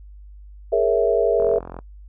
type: chord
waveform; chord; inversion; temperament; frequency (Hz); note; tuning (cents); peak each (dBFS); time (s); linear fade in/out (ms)
sine; A# half-diminished seventh; third; equal; 415.3 / 466.2 / 554.4 / 659.3; G#4 / A#4 / C#5 / E5; 0 / 0 / 0 / 0; -21 / -19 / -24 / -20; 0.72-1.59; 10
type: click train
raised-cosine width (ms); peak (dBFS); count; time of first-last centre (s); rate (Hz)
1; -20; 18; 1.4-1.789; 43.7
effects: noise-tail reverb RT60 0.1 s tail -23 dB re dry + added 50 Hz sine -39 dBFS peak until 2.08 s